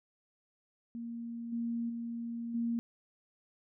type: tone with level steps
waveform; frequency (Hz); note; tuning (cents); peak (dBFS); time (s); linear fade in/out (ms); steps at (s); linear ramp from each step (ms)
sine; 233.5; A#3; +3; -38 / -32 / -36 / -30; 0.95-2.79; 0; 1.52 / 1.89 / 2.54; 10
effects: none